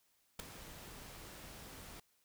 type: noise with ADSR envelope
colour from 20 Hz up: pink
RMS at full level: -37 dBFS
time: 0.39-2 s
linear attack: 8 ms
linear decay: 5 ms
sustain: -15 dB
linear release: 5 ms
effects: white hiss -75 dBFS RMS until 2.24 s